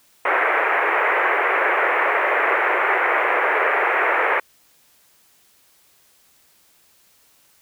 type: band-pass noise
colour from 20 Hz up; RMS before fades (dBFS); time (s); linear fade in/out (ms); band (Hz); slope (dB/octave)
white; -19; 0.25-4.4; 5; 370 to 2200; 48
effects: white hiss -57 dBFS RMS until 7.61 s